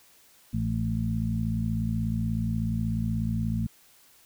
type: harmonic tone with a mistuned harmonic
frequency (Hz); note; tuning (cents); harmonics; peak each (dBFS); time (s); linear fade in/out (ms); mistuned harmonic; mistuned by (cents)
56.5; A1; +47; 1 / 2 / 3 / 4; -33 / -29 / -32 / -30; 0.53-3.67; 10; 4; -34
effects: white hiss -58 dBFS RMS until 4.25 s